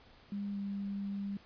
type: tone with pitch glide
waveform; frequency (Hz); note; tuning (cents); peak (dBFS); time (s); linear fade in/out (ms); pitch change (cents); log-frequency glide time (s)
sine; 201.8 to 199.37; G#3 to G3; -49 to +30; -35; 0.32-1.37; 2; -21; 0.52-0.58
effects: pink hiss -60 dBFS RMS until 1.45 s + resampled to 11025 Hz